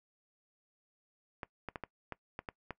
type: clicks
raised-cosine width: 0.5 ms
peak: -24 dBFS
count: 8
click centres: 1.432 / 1.687 / 1.758 / 1.837 / 2.123 / 2.391 / 2.488 / 2.707 s
effects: noise-tail reverb RT60 0.1 s tail -21 dB re dry